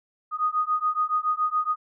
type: beating tone pair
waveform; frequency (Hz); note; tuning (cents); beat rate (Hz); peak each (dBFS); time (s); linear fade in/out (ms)
sine; 1238 / 1245.1; D#6 / D#6; -9 / +1; 7.1; -25; 0.31-1.76; 50
effects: none